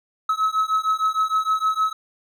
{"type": "beating tone pair", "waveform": "triangle", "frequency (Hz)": [1285, 1291.5], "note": ["E6", "E6"], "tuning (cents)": [-45, -36], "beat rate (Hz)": 6.5, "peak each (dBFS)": [-20, -20], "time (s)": [0.29, 1.93], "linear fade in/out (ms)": 5, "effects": []}